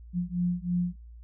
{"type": "beating tone pair", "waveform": "sine", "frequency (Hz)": [175.4, 178.5], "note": ["F3", "F3"], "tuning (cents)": [8, 38], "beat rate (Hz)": 3.1, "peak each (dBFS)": -29, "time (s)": [0.13, 0.96], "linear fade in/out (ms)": 50, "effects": ["added 58 Hz sine -44 dBFS peak until 1.23 s"]}